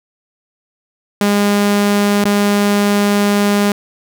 sawtooth tone with dropouts, 204 Hz, G#3, 31 cents flat, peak -7 dBFS, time 1.21-3.72 s, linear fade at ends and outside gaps 2 ms, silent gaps 2.242-2.253 s, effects none

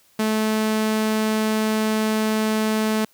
sawtooth tone, 217.3 Hz, A3, 21 cents flat, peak -15 dBFS, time 0.19-3.05 s, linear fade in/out 5 ms, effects white hiss -58 dBFS RMS until 3.13 s

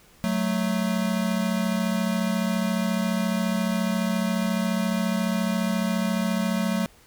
square tone pair together, 185.5 / 219.9 Hz, F#3 / A3, +5 / -1 cents, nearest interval minor third, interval 294 cents, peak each -26 dBFS, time 0.24-6.86 s, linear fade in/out 0 ms, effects pink hiss -55 dBFS RMS until 7.06 s

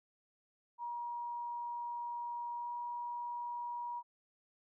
sine tone with pitch glide, 953 to 958.5 Hz, A#5 to A#5, +38 to +48 cents, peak -38 dBFS, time 0.78-4.03 s, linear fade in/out 50 ms, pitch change +10 cents, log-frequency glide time 2.56-2.7 s, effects none

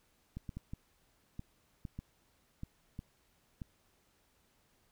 clicks, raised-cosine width 5 ms, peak -29 dBFS, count 10, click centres 0.37 / 0.492 / 0.57 / 0.735 / 1.394 / 1.852 / 1.99 / 2.634 / 2.991 / 3.618 s, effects pink hiss -72 dBFS RMS until 4.91 s

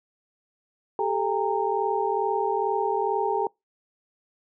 sine tone cluster, 393.4 / 435.7 / 805 / 921 Hz, G4 / A4 / G5 / A#5, +6 / -17 / +46 / -21 cents, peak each -28 dBFS, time 0.99-3.47 s, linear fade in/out 2 ms, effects noise-tail reverb RT60 0.2 s tail -26 dB re dry

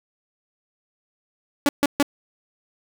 sawtooth tone bursts, 285.5 Hz, D4, 49 cents flat, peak -11 dBFS, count 3, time 1.66-2.027 s, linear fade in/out 0 ms, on 29 ms, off 140 ms, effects none

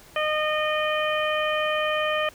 harmonic tone, 613 Hz, D#5, 26 cents flat, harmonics 1 / 2 / 3 / 4 / 5, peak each -25 / -28 / -30 / -31 / -32 dBFS, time 0.16-2.29 s, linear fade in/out 2 ms, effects pink hiss -50 dBFS RMS until 2.34 s

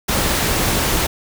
pink noise, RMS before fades -18 dBFS, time 0.08-1.07 s, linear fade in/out 10 ms, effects none

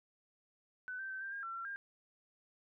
sine tone with pitch steps, 1503 / 1560 / 1542 / 1579 / 1616 / 1349 / 1360 / 1605 Hz, F#6 / G6 / G6 / G6 / G#6 / E6 / F6 / G6, +27 / -9 / -29 / +12 / -48 / +40 / -46 / +40 cents, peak -40 dBFS, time 0.88-1.76 s, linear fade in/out 0 ms, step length 110 ms, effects none

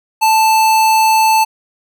square tone, 880 Hz, A5, in tune, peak -9 dBFS, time 0.21-1.45 s, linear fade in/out 20 ms, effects none

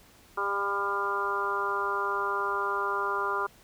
harmonic tone, 200 Hz, G3, 35 cents sharp, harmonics 2 / 3 / 4 / 5 / 6 / 7, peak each -34 / -42 / -39 / -32 / -31 / -33 dBFS, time 0.37-3.47 s, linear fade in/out 10 ms, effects pink hiss -57 dBFS RMS until 3.63 s

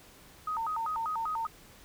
sine tone with vibrato, 1068 Hz, C6, 35 cents sharp, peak -30 dBFS, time 0.47-1.47 s, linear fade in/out 5 ms, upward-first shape square, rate 5.1 Hz, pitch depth 280 cents each way, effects pink hiss -55 dBFS RMS until 1.84 s

